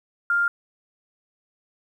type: tone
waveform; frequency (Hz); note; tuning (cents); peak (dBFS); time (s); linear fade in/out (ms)
sine; 1400; F6; +4; -18; 0.3-0.48; 2
effects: 9-bit